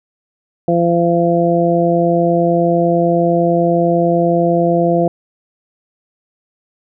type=harmonic tone; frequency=170.9 Hz; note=F3; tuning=37 cents flat; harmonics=1 / 2 / 3 / 4; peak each=-16 / -16 / -16 / -16 dBFS; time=0.68-5.08 s; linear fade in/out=2 ms; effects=none